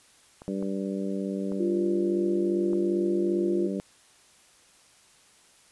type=clicks; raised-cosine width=1 ms; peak=-29 dBFS; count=4; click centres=0.419 / 0.626 / 1.52 / 2.732 s
type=harmonic tone; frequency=97.6 Hz; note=G2; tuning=7 cents flat; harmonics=2 / 3 / 4 / 5 / 6; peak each=-30 / -34 / -36 / -38 / -40 dBFS; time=0.48-3.8 s; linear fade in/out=0 ms
type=tone; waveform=sine; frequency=347.8 Hz; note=F4; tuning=7 cents flat; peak=-24 dBFS; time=1.59-3.68 s; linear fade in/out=20 ms
effects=white hiss -58 dBFS RMS until 5.71 s + resampled to 24000 Hz